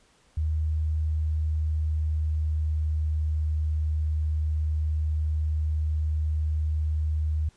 sine tone with pitch glide, 77.78 to 77.06 Hz, D#2 to D#2, 0 to -16 cents, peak -23 dBFS, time 0.37-7.49 s, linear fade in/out 5 ms, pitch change -16 cents, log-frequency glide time 0.84-3.44 s, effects pink hiss -62 dBFS RMS until 7.56 s + resampled to 22050 Hz

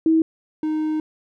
sine / triangle tone pair in turn, 321.9 / 310 Hz, E4 / D#4, -41 / -6 cents, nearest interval minor second, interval 65 cents, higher first, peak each -13 / -18 dBFS, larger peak first, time 0.06-0.22 / 0.63-1 s, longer second, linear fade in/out 2 ms, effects none

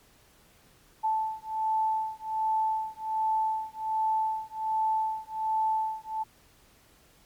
sine beating tone pair, 876 / 877.3 Hz, A5 / A5, -8 / -5 cents, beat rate 1.3 Hz, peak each -29 dBFS, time 1.03-6.24 s, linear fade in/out 20 ms, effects pink hiss -60 dBFS RMS until 7.25 s + MP3 96 kbps

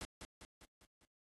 pink noise with echo, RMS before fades -45 dBFS, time 0.01-0.05 s, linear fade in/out 0 ms, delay 200 ms, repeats 5, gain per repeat -5 dB, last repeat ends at 1.05 s, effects AAC 32 kbps

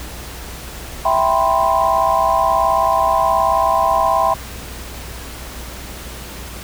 sine chord, C major seventh, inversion first, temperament equal, 659.3 / 784 / 987.8 / 1046.5 Hz, E5 / G5 / B5 / C6, 0 / 0 / 0 / 0 cents, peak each -18 dBFS, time 1.05-4.34 s, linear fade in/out 5 ms, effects added 60 Hz sine -33 dBFS peak until 6.63 s + pink hiss -33 dBFS RMS until 6.63 s

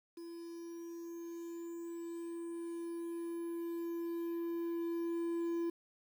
triangle tone with level ramp, 338 Hz, E4, 43 cents sharp, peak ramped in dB -43 to -31 dBFS, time 0.17-5.7 s, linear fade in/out 5 ms, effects 10-bit

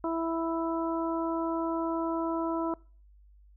harmonic tone, 329.6 Hz, E4, in tune, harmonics 1 / 2 / 3 / 4, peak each -30 / -34 / -35 / -39 dBFS, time 0.04-2.74 s, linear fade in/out 2 ms, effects noise-tail reverb RT60 0.4 s tail -25 dB re dry + added 50 Hz sine -54 dBFS peak until 3.56 s

